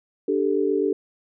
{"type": "chord", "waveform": "sine", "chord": "D suspended fourth", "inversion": "none", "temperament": "equal", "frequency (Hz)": [293.7, 392, 440], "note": ["D4", "G4", "A4"], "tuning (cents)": [0, 0, 0], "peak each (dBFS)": [-25, -22, -24], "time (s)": [0.28, 0.93], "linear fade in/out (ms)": 5, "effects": []}